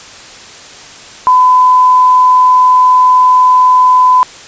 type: tone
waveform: sine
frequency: 1008 Hz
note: B5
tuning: 35 cents sharp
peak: -3 dBFS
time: 1.27-4.23 s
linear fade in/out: 0 ms
effects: white hiss -32 dBFS RMS until 4.47 s + resampled to 16000 Hz